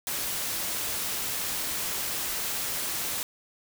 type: noise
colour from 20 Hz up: white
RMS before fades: -31 dBFS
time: 0.07-3.23 s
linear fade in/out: 0 ms
effects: none